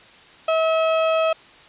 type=tone; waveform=35% pulse; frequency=644 Hz; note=E5; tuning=41 cents flat; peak=-15 dBFS; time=0.48-1.33 s; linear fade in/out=5 ms; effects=white hiss -47 dBFS RMS until 1.68 s + resampled to 8000 Hz